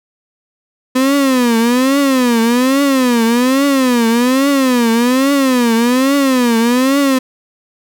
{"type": "tone with vibrato", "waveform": "35% pulse", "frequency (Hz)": 253.2, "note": "B3", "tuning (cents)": 43, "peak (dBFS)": -8, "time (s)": [0.95, 7.19], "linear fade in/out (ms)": 10, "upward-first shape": "triangle", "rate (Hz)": 1.2, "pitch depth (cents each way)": 210, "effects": []}